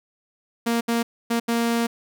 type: tone bursts at uneven times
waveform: sawtooth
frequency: 233.1 Hz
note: A#3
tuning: in tune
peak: -16 dBFS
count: 4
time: 0.66-0.81 / 0.88-1.03 / 1.3-1.4 / 1.48-1.87 s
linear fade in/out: 10 ms
effects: none